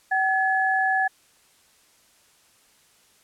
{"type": "tone pair together", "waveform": "sine", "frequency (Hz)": [762, 1704.2], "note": ["G5", "G#6"], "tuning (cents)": [-49, 44], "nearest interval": "octave + major second", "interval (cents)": 1393, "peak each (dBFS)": -22, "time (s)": [0.11, 1.08], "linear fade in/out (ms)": 10, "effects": ["white hiss -59 dBFS RMS until 3.23 s", "low-pass 11000 Hz 12 dB/octave"]}